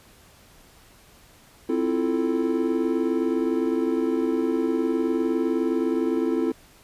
triangle chord, F major seventh, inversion second, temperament equal, 261.6 / 329.6 / 349.2 / 440 Hz, C4 / E4 / F4 / A4, 0 / 0 / 0 / 0 cents, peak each -24 / -23 / -27 / -26 dBFS, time 1.69-6.52 s, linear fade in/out 5 ms, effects pink hiss -53 dBFS RMS until 6.83 s + resampled to 32000 Hz

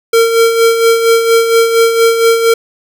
square tone with tremolo, 458 Hz, A#4, 31 cents flat, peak -5 dBFS, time 0.13-2.54 s, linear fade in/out 5 ms, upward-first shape sine, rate 4.3 Hz, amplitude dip 55%, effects none

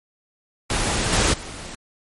pink noise with level steps, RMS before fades -22 / -18 / -35 dBFS, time 0.7-1.75 s, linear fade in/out 2 ms, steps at 1.12 / 1.33 s, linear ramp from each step 10 ms, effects MP3 48 kbps

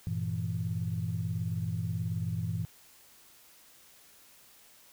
sine chord, E diminished, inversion first, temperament equal, 98 / 116.54 / 164.81 Hz, G2 / Bb2 / E3, 0 / 0 / 0 cents, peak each -34 dBFS, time 0.07-2.65 s, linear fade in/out 0 ms, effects tanh soft clip ceiling -21 dBFS + white hiss -58 dBFS RMS until 4.92 s

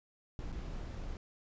brown noise with dropouts, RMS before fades -41 dBFS, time 0.39-1.17 s, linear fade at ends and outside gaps 1 ms, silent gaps 0.52-0.525 s, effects resampled to 16000 Hz

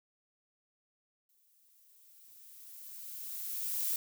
violet noise with exponential growth, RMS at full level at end -32 dBFS, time 1.29-3.96 s, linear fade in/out 2 ms, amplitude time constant 580 ms, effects none

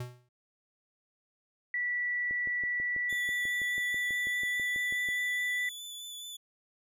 square tone with exponential decay, 123.47 Hz, B2, in tune, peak -34 dBFS, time 0-0.29 s, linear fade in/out 5 ms, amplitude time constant 61 ms
sine tone with pitch glide, 1956 to 1978.7 Hz, B6 to B6, -17 to +3 cents, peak -29 dBFS, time 1.74-5.69 s, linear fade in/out 2 ms, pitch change +20 cents, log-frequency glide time 2.77-5.12 s
click train, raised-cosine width 2 ms, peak -34 dBFS, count 18, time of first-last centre 2.31-5.088 s, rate 6.12 Hz
sawtooth tone with vibrato, 3480 Hz, A7, 20 cents flat, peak -38 dBFS, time 3.09-6.37 s, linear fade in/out 10 ms, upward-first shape sine, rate 4.8 Hz, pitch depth 17 cents each way
effects none

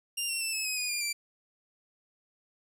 15% pulse tone with pitch steps, 2794 / 2725 / 2659 / 2593 / 2530 / 2468 / 2407 / 2348 Hz, F7 / F7 / E7 / E7 / D#7 / D#7 / D7 / D7, 0 / -43 / +14 / -29 / +28 / -15 / +42 / -1 cents, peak -23 dBFS, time 0.17-1.13 s, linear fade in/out 10 ms, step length 120 ms, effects none

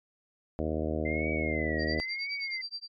harmonic tone, 78 Hz, D#2, 5 cents sharp, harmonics 1 / 2 / 3 / 4 / 5 / 6 / 7 / 8 / 9, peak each -34 / -39 / -36 / -35 / -38 / -38 / -38 / -38 / -45 dBFS, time 0.59-2 s, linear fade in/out 0 ms
sine tone with vibrato, 2069 Hz, C7, 20 cents flat, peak -33 dBFS, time 1.05-2.62 s, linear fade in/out 10 ms, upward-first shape triangle, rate 0.98 Hz, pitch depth 170 cents each way
sine tone with tremolo, 4699 Hz, D8, in tune, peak -33 dBFS, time 1.78-2.88 s, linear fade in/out 50 ms, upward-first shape sine, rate 9.5 Hz, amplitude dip 100%
effects MP3 48 kbps

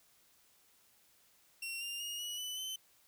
sawtooth tone with pitch steps, 2733 / 2795 / 2859 / 2924 / 2991 / 3059 Hz, F7 / F7 / F7 / F#7 / F#7 / G7, -38 / +1 / +40 / -21 / +18 / -43 cents, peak -36 dBFS, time 1.62-2.76 s, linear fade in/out 5 ms, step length 190 ms, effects white hiss -68 dBFS RMS until 3.07 s

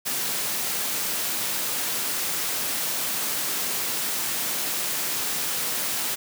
white high-pass noise, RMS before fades -27 dBFS, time 0.05-6.16 s, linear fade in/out 20 ms, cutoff 120 Hz, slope 24 dB/octave, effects none

